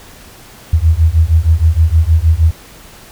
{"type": "beating tone pair", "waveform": "sine", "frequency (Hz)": [77.78, 84.18], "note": ["D#2", "E2"], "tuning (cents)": [0, 37], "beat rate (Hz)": 6.4, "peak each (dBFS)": -10, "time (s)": [0.73, 2.51], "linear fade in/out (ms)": 5, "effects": ["pink hiss -38 dBFS RMS until 3.11 s"]}